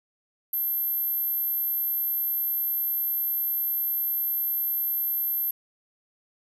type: tone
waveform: sine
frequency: 12670 Hz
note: G9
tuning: 17 cents sharp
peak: -24 dBFS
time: 0.53-5.51 s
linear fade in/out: 5 ms
effects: none